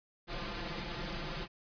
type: noise with comb filter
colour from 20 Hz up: pink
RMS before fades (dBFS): -39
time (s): 0.27-1.48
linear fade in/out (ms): 50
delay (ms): 5.8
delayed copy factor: +1
effects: resampled to 11025 Hz